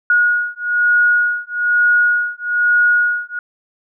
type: beating tone pair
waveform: sine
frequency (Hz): 1446 / 1447.1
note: F#6 / F#6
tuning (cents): -40 / -39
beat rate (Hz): 1.1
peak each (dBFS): -15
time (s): 0.1-3.39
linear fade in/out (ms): 2
effects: none

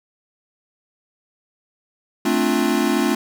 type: chord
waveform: square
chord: D minor seventh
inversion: second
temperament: equal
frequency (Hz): 220 / 261.6 / 293.7 / 349.2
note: A3 / C4 / D4 / F4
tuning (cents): 0 / 0 / 0 / 0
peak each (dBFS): -23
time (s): 2.25-3.15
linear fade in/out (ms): 5
effects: none

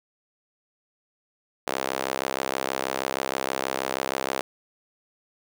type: tone with high-pass filter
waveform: sawtooth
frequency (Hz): 66.3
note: C2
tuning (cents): +23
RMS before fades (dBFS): -29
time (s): 1.67-4.41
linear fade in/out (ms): 0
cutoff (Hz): 520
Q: 1.1
effects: none

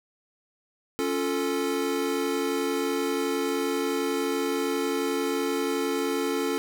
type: chord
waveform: square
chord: Db augmented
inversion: none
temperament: equal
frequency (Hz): 277.2 / 349.2 / 440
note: Db4 / F4 / A4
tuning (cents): 0 / 0 / 0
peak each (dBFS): -30 / -32 / -29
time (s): 0.99-6.58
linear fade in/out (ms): 0
effects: none

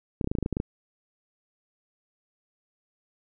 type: clicks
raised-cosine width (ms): 3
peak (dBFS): -14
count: 11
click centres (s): 0.212 / 0.244 / 0.274 / 0.315 / 0.352 / 0.386 / 0.427 / 0.461 / 0.527 / 0.569 / 0.601
effects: none

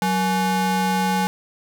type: ring-modulated tone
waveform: square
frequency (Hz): 328.7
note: E4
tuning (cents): -5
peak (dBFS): -16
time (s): 0.02-1.27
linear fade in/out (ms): 0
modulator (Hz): 515
effects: none

